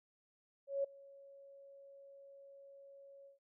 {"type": "tone with ADSR envelope", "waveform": "sine", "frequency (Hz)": 554.4, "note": "C#5", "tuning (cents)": 0, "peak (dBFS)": -31, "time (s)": [0.67, 3.39], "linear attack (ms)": 170, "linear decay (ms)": 7, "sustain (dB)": -24, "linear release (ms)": 130, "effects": []}